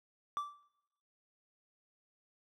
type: tone with exponential decay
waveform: triangle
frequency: 1166 Hz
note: D6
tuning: 13 cents flat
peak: -29 dBFS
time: 0.37-0.63 s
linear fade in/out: 0 ms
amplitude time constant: 55 ms
effects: noise-tail reverb RT60 0.9 s tail -21 dB re dry